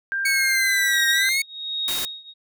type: tone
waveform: sine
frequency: 1588 Hz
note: G6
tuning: 22 cents sharp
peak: -22 dBFS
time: 0.12-1.29 s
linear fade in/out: 0 ms
type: exponential two-way sweep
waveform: sawtooth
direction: down then up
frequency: 2231 to 1864.7 to 2231 Hz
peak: -16 dBFS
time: 0.25-1.42 s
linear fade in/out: 5 ms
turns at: 1.09 s
type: tone with tremolo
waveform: sine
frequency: 3753 Hz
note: A#7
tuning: 11 cents sharp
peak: -22 dBFS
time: 0.89-2.34 s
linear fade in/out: 50 ms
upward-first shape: triangle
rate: 1.3 Hz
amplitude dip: 95%
type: noise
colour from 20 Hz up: white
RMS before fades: -28 dBFS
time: 1.88-2.05 s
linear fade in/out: 0 ms
effects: none